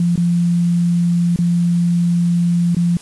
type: tone with dropouts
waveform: sine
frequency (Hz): 172.8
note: F3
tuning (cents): -18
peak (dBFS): -12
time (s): 0-2.97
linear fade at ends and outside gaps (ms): 2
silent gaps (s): 0.158-0.176 / 1.361-1.388 / 2.748-2.767
effects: white hiss -40 dBFS RMS until 3.01 s + resampled to 24000 Hz